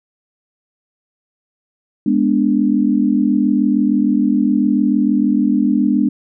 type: chord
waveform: sine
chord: G# diminished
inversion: none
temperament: equal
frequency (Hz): 207.7 / 246.9 / 293.7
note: G#3 / B3 / D4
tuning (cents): 0 / 0 / 0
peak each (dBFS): -16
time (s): 2.06-6.09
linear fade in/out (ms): 5
effects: none